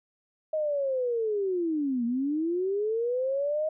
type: linear two-way sweep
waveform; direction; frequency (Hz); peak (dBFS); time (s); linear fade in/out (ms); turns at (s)
sine; down then up; 631 to 230 to 631; -25; 0.53-3.69; 5; 2.05
effects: none